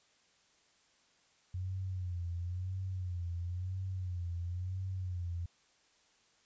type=tone with vibrato; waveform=sine; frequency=90.2 Hz; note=F#2; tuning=44 cents flat; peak=-35 dBFS; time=1.54-5.46 s; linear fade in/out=5 ms; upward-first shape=sine; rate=0.98 Hz; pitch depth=81 cents each way; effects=white hiss -69 dBFS RMS until 6.45 s + resampled to 16000 Hz